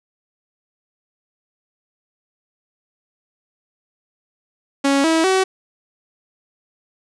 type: tone with pitch steps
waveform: sawtooth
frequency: 277.2 / 324 / 378.7 Hz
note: C#4 / E4 / F#4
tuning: 0 / -30 / +40 cents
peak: -10 dBFS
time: 4.84-5.44 s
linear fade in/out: 10 ms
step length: 200 ms
effects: resampled to 22050 Hz + 7-bit